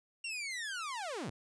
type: linear sweep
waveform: sawtooth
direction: down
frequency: 2794 to 85.6 Hz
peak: -34 dBFS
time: 0.24-1.3 s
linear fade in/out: 5 ms
effects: resampled to 22050 Hz